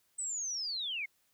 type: linear sweep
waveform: sine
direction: down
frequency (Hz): 8180 to 2093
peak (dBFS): -34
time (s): 0.18-1.06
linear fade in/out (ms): 10
effects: white hiss -73 dBFS RMS until 1.33 s